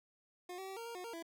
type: tone with pitch steps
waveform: 25% pulse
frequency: 358.6 / 382.2 / 385 / 461.8 / 467.1 / 362.2 / 463.2 / 333 Hz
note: F4 / G4 / G4 / A#4 / A#4 / F#4 / A#4 / E4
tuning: +46 / -44 / -31 / -16 / +3 / -37 / -11 / +18 cents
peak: -40 dBFS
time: 0.49-1.226 s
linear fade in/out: 5 ms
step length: 92 ms
effects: none